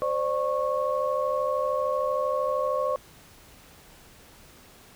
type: tone cluster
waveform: sine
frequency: 520 / 593 / 1100 Hz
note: C5 / D5 / C#6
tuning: -11 / +17 / -14 cents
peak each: -27 / -28 / -29 dBFS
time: 0.02-2.96 s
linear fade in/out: 0 ms
effects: pink hiss -52 dBFS RMS until 4.95 s